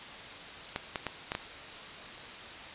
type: clicks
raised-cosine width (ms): 0.3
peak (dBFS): -16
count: 5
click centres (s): 0.761 / 0.958 / 1.067 / 1.319 / 1.351
effects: white hiss -44 dBFS RMS until 2.74 s + resampled to 8000 Hz